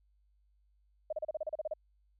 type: tone bursts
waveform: sine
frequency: 620 Hz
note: D#5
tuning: 6 cents flat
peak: -32 dBFS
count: 11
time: 1.1-1.737 s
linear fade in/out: 5 ms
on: 27 ms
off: 34 ms
effects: added 50 Hz sine -67 dBFS peak until 2.19 s